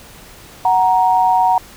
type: tone pair together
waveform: sine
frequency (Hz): 742.9 / 936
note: F#5 / A#5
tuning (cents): +7 / +7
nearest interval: major third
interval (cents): 400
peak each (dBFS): -13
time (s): 0.65-1.58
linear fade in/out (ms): 2
effects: pink hiss -40 dBFS RMS until 1.76 s